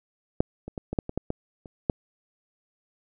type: clicks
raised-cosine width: 2 ms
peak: -6 / -23 / -19 / -17 / -10 / -19 / -13 / -14 / -29 / -8 dBFS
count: 10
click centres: 0.405 / 0.68 / 0.778 / 0.93 / 0.988 / 1.094 / 1.176 / 1.304 / 1.658 / 1.898 s
effects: none